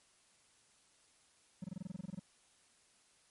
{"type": "tone bursts", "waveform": "triangle", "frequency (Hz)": 185, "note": "F#3", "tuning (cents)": 0, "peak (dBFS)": -37, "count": 13, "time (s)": [1.62, 2.195], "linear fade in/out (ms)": 5, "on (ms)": 23, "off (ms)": 23, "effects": ["white hiss -69 dBFS RMS until 3.3 s", "MP3 48 kbps"]}